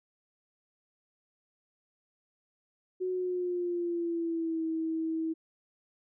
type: tone with pitch glide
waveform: sine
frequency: 368.6 to 322.7 Hz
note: F#4 to E4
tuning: -7 to -37 cents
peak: -29 dBFS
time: 3-5.34 s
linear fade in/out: 20 ms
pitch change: -230 cents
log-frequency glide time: 3.1-4.64 s
effects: none